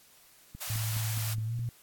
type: click train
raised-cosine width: 5 ms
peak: -31 dBFS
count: 6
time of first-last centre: 0.55-1.592 s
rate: 4.8 Hz
type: high-pass noise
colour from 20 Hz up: white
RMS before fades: -37 dBFS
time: 0.6-1.35 s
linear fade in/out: 20 ms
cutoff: 590 Hz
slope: 48 dB/octave
type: tone with pitch glide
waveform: sine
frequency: 110 to 118.58 Hz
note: A2 to A#2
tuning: 0 to +30 cents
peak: -30 dBFS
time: 0.7-1.69 s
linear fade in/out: 0 ms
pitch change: +130 cents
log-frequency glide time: 1.45-1.55 s
effects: white hiss -59 dBFS RMS until 1.82 s + AAC 64 kbps